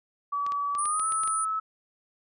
sine tone with pitch glide, 1144 to 1299 Hz, D6 to E6, -46 to -26 cents, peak -26 dBFS, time 0.32-1.6 s, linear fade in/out 10 ms, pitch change +220 cents, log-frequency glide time 0.73-1.06 s
clicks, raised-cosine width 0.2 ms, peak -24 dBFS, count 8, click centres 0.465 / 0.521 / 0.751 / 0.856 / 0.997 / 1.122 / 1.235 / 1.276 s
sine tone, 9397 Hz, D9, in tune, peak -29 dBFS, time 0.78-1.45 s, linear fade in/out 10 ms
effects none

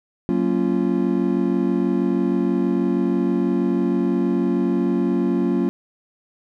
triangle chord, Gb major seventh, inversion none, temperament just, 185 / 231.2 / 277.5 / 346.9 Hz, Gb3 / Bb3 / Db4 / F4, 0 / -14 / +2 / -12 cents, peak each -21 dBFS, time 0.29-5.69 s, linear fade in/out 0 ms, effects none

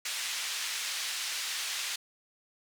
pink band-pass noise, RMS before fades -35 dBFS, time 0.05-1.96 s, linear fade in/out 5 ms, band 2300 to 8000 Hz, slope 12 dB/octave, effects none

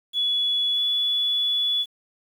sine tone with pitch glide, 3400 to 3420 Hz, G#7 to A7, +40 to -50 cents, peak -20 dBFS, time 0.13-1.86 s, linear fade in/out 50 ms, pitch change +10 cents, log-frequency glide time 0.74-0.79 s, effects 8-bit

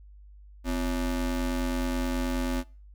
square ring-modulated tone, 150.7 Hz, D3, 45 cents sharp, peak -24 dBFS, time 0.64-2.64 s, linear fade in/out 50 ms, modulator 106 Hz, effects noise-tail reverb RT60 0.4 s tail -23 dB re dry + added 50 Hz sine -47 dBFS peak until 2.94 s

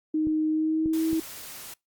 sine tone with pitch glide, 311.1 to 322.1 Hz, D#4 to E4, 0 to -40 cents, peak -22 dBFS, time 0.14-1.2 s, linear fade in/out 5 ms, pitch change +60 cents, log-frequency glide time 0.49-1.04 s
clicks, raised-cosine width 3 ms, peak -23 dBFS, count 3, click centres 0.271 / 0.859 / 1.131 s
white noise, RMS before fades -41 dBFS, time 0.93-1.74 s, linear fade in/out 5 ms
effects noise-tail reverb RT60 0.2 s tail -25 dB re dry + Opus 48 kbps

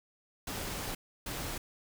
pink noise bursts at uneven times, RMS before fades -38 dBFS, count 2, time 0.47-0.95 / 1.26-1.58 s, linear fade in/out 5 ms, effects none

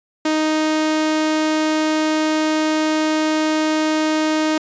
sawtooth tone, 311.1 Hz, D#4, in tune, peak -12 dBFS, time 0.25-4.58 s, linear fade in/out 5 ms, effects resampled to 16000 Hz

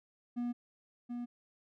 triangle tone with echo, 241.4 Hz, B3, 39 cents flat, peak -31 dBFS, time 0.36-0.53 s, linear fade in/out 20 ms, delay 730 ms, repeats 1, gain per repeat -4 dB, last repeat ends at 1.26 s, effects none

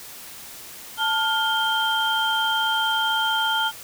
sine tone cluster, 883 / 1412 / 3159 Hz, A5 / F6 / G7, +6 / +19 / +13 cents, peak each -24 dBFS, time 0.97-3.72 s, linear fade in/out 50 ms, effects white hiss -40 dBFS RMS until 3.83 s

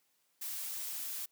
blue noise, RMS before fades -40 dBFS, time 0.41-1.26 s, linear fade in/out 10 ms, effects white hiss -75 dBFS RMS until 1.31 s + high-pass 150 Hz 12 dB/octave

